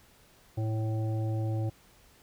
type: harmonic tone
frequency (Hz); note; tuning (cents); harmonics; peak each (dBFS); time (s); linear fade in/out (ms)
110; A2; 0; 1 / 3 / 5 / 7; -28 / -38 / -42 / -45; 0.57-1.7; 10
effects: pink hiss -60 dBFS RMS until 2.22 s